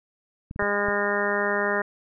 clicks, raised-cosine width 5 ms, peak -23 dBFS, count 4, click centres 0.511 / 0.561 / 0.624 / 0.885 s
harmonic tone, 203.7 Hz, G#3, 33 cents flat, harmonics 1 / 2 / 3 / 4 / 5 / 6 / 7 / 8 / 9, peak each -33 / -28 / -29 / -34 / -32 / -34 / -31 / -32 / -28 dBFS, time 0.59-1.82 s, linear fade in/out 5 ms
effects none

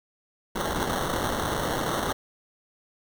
white noise with sample-and-hold, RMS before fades -28 dBFS, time 0.55-2.13 s, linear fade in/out 10 ms, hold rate 2450 Hz, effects none

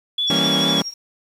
sine tone with vibrato, 3400 Hz, G#7, 40 cents sharp, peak -18 dBFS, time 0.18-0.81 s, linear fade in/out 5 ms, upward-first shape sine, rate 4.4 Hz, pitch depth 26 cents each way
sine tone with tremolo, 5588 Hz, F8, in tune, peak -23 dBFS, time 0.27-0.94 s, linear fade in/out 10 ms, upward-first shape triangle, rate 12 Hz, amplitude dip 95%
sawtooth chord, E diminished seventh, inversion none, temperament equal with one note detuned, 164.81 / 197.93 / 233.1 / 277.2 Hz, E3 / G3 / Bb3 / Db4, 0 / +17 / 0 / 0 cents, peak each -21 / -21 / -22 / -20 dBFS, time 0.3-0.82 s, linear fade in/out 2 ms
effects resampled to 32000 Hz + 8-bit

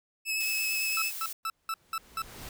sawtooth tone with vibrato, 2591 Hz, E7, 30 cents flat, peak -25 dBFS, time 0.25-1.12 s, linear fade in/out 50 ms, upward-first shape sine, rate 8.9 Hz, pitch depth 17 cents each way
blue noise, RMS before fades -38 dBFS, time 0.4-1.33 s, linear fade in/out 5 ms
40% pulse tone bursts, 1318.5 Hz, E6, in tune, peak -29 dBFS, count 6, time 0.97-2.22 s, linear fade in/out 2 ms, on 50 ms, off 190 ms
pink noise with exponential growth, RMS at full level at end -41 dBFS, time 1.43-2.49 s, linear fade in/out 2 ms, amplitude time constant 230 ms
effects none

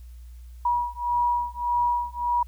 sine beating tone pair, 963 / 964.7 Hz, B5 / B5, -44 / -41 cents, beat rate 1.7 Hz, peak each -25 dBFS, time 0.65-2.43 s, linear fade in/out 5 ms, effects added 60 Hz sine -40 dBFS peak until 2.47 s + white hiss -63 dBFS RMS until 2.47 s

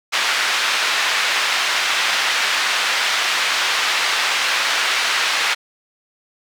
pink band-pass noise, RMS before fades -19 dBFS, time 0.12-5.55 s, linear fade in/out 20 ms, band 1400 to 4200 Hz, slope 12 dB/octave, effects none

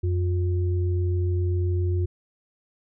sine tone pair together, 89.25 / 357 Hz, F2 / F4, +38 / +38 cents, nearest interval 2 octaves, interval 2400 cents, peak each -21 / -31 dBFS, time 0.03-2.06 s, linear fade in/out 10 ms, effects none

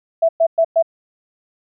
sine tone bursts, 659.3 Hz, E5, in tune, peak -10 dBFS, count 4, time 0.22-0.826 s, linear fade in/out 10 ms, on 69 ms, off 110 ms, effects none

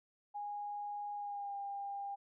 sine tone with pitch glide, 823 to 801 Hz, G#5 to G5, -16 to +37 cents, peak -39 dBFS, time 0.34-2.16 s, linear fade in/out 20 ms, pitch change -47 cents, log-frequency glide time 1.15-1.56 s, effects none

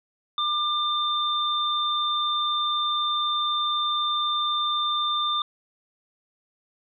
sine tone pair together, 1196 / 3584 Hz, D6 / A7, +31 / +31 cents, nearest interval octave + perfect fifth, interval 1900 cents, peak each -25 dBFS, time 0.38-5.42 s, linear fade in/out 2 ms, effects none

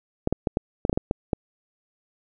clicks, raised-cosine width 2 ms, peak -8 dBFS, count 10, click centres 0.274 / 0.326 / 0.472 / 0.571 / 0.851 / 0.896 / 0.929 / 0.975 / 1.111 / 1.332 s, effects none

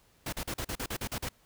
pink noise bursts, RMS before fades -35 dBFS, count 10, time 0.26-1.289 s, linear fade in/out 5 ms, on 66 ms, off 41 ms, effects pink hiss -65 dBFS RMS until 1.45 s

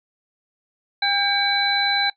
harmonic tone with a mistuned harmonic, 800 Hz, G5, 35 cents sharp, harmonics 1 / 2 / 3 / 5, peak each -24 / -24 / -27 / -21 dBFS, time 1.02-2.1 s, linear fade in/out 5 ms, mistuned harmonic 3, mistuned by -96 cents, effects noise-tail reverb RT60 0.1 s tail -19 dB re dry

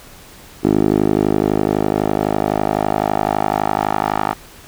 10% pulse tone with band-pass filter sweep, 51.91 Hz, G#1, in tune, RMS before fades -17 dBFS, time 0.63-4.34 s, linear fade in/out 20 ms, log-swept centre 350 to 970 Hz, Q 2.1, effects pink hiss -41 dBFS RMS until 4.67 s

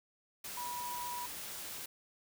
sine tone in noise, 973 Hz, B5, 26 cents flat, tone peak -39 dBFS, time 0.57-1.26 s, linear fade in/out 5 ms, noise white, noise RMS -44 dBFS, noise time 0.44-1.86 s, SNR +2 dB, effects none

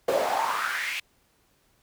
brown noise with high-pass filter sweep, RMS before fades -27 dBFS, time 0.08-1 s, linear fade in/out 5 ms, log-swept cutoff 490 to 2600 Hz, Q 5, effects pink hiss -66 dBFS RMS until 1.82 s

